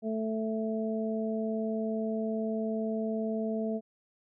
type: harmonic tone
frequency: 220.3 Hz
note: A3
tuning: 2 cents sharp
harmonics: 1 / 2 / 3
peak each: -31 / -35 / -36 dBFS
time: 0.02-3.81 s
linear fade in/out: 50 ms
effects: none